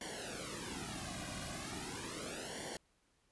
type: noise with flanger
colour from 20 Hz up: pink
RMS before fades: -44 dBFS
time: 0.01-2.77 s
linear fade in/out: 2 ms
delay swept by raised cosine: 0.78 to 2.28 ms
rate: 0.38 Hz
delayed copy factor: -0.95
effects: pink hiss -75 dBFS RMS until 3.31 s + resampled to 24000 Hz